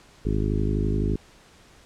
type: harmonic tone with a mistuned harmonic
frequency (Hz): 51.91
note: G#1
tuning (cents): 0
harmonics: 1 / 2 / 3 / 4 / 5 / 6 / 7 / 8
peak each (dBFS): -25 / -28 / -30 / -31 / -32 / -33 / -33 / -34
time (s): 0.25-1.16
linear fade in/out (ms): 5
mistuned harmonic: 1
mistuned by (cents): -24
effects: pink hiss -53 dBFS RMS until 1.85 s + low-pass 8000 Hz 12 dB/octave